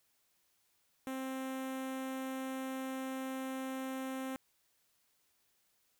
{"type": "tone with notch filter", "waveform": "sawtooth", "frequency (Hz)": 263.4, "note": "C4", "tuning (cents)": 12, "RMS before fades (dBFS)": -40, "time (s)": [1.07, 4.36], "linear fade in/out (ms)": 0, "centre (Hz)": 4700, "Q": 1.4, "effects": ["white hiss -75 dBFS RMS until 5.99 s"]}